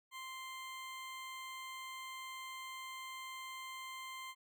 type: tone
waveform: 20% pulse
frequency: 1046.5 Hz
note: C6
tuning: in tune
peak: -40 dBFS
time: 0.11-4.35 s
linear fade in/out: 50 ms
effects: none